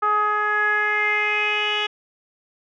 10% pulse tone with low-pass filter sweep, 420 Hz, G#4, 19 cents sharp, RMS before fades -21 dBFS, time 0.02-1.87 s, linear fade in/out 10 ms, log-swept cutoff 1200 to 3200 Hz, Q 5.5, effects none

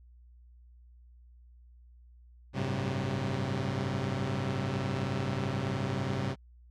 sawtooth tone cluster, 98.9 / 110.1 / 133.3 / 190.4 Hz, G2 / A2 / C3 / F#3, +16 / +2 / +33 / +50 cents, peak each -33 / -35 / -29 / -33 dBFS, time 2.53-6.36 s, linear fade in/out 50 ms, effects added 60 Hz sine -53 dBFS peak until 6.7 s + low-pass 5000 Hz 12 dB/octave

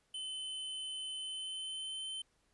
square tone with pitch glide, 3048 to 3082 Hz, G7 to G7, -49 to -30 cents, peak -40 dBFS, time 0.14-2.22 s, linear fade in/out 5 ms, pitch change +19 cents, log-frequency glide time 1.19-2.09 s, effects pink hiss -75 dBFS RMS until 2.53 s + resampled to 24000 Hz

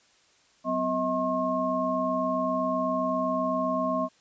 sine tone cluster, 186.7 / 254.4 / 638 / 1076 Hz, F#3 / C4 / D#5 / C6, +16 / -48 / +43 / +48 cents, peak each -36 / -30 / -28 / -29 dBFS, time 0.64-4.09 s, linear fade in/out 50 ms, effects white hiss -62 dBFS RMS until 4.2 s + resampled to 16000 Hz

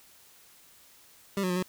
25% pulse tone with pitch steps, 197.8 / 183.2 / 178.9 / 183.8 Hz, G3 / F#3 / F3 / F#3, +16 / -17 / +42 / -11 cents, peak -23 dBFS, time 1.37-1.626 s, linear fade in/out 2 ms, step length 64 ms, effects white hiss -57 dBFS RMS until 1.68 s

